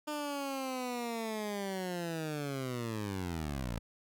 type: linear sweep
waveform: 15% pulse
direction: down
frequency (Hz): 302.3 to 53.5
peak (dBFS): -29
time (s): 0.07-3.79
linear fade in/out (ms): 10
effects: none